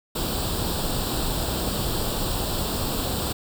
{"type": "noise with comb filter", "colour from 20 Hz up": "pink", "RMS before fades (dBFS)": -26, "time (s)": [0.15, 3.33], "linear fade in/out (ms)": 10, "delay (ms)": 0.24, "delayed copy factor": 0.75, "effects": []}